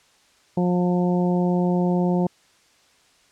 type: harmonic tone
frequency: 178.2 Hz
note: F3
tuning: 35 cents sharp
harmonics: 1 / 2 / 3 / 4 / 5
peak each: -19 / -25 / -29 / -31 / -33 dBFS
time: 0.57-2.27 s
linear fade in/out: 5 ms
effects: white hiss -58 dBFS RMS until 3.31 s + low-pass 7000 Hz 12 dB/octave